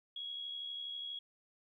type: tone with amplitude modulation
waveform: sine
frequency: 3322 Hz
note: G#7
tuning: in tune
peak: -38 dBFS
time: 0.16-1.19 s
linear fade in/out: 5 ms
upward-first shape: sine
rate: 72.3 Hz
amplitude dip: 45%
effects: 13-bit